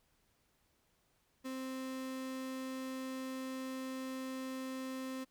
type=tone; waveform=35% pulse; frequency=261.6 Hz; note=C4; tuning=in tune; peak=-38 dBFS; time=1.44-5.25 s; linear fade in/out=20 ms; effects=pink hiss -75 dBFS RMS until 5.3 s